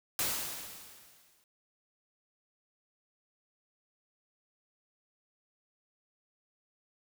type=noise with exponential decay; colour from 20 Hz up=white; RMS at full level=-30 dBFS; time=0.19-1.44 s; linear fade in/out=1 ms; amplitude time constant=270 ms; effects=none